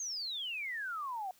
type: exponential sweep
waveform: sine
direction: down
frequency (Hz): 6550 to 725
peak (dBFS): -36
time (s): 0-1.31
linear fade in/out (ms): 2
effects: white hiss -65 dBFS RMS until 1.39 s